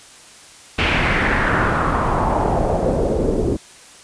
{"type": "noise with low-pass filter sweep", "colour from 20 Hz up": "pink", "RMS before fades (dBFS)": -18, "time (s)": [0.78, 3.57], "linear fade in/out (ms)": 10, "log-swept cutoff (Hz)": [2700, 360], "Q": 2.7, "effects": ["white hiss -43 dBFS RMS until 4.03 s", "resampled to 22050 Hz"]}